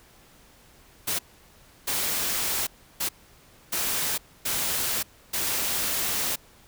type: noise bursts at uneven times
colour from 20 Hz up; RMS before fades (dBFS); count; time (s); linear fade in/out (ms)
white; -27; 6; 1.07-1.19 / 1.87-2.67 / 3-3.09 / 3.72-4.18 / 4.45-5.03 / 5.33-6.36; 10
effects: pink hiss -55 dBFS RMS until 6.67 s